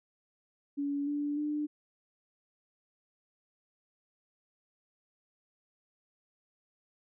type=tone with pitch steps; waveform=sine; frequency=284.2 / 291 / 298 Hz; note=C#4 / D4 / D4; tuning=+43 / -16 / +25 cents; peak=-30 dBFS; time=0.77-1.67 s; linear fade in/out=20 ms; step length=300 ms; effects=none